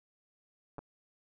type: clicks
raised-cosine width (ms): 1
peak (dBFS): -29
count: 2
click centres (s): 0.783 / 0.79
effects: none